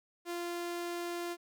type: tone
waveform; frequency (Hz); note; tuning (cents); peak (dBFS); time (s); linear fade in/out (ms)
sawtooth; 346.5; F4; -14; -32; 0.25-1.37; 50
effects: none